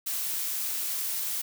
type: noise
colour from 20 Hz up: blue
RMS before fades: -31 dBFS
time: 0.06-1.42 s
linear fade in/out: 10 ms
effects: none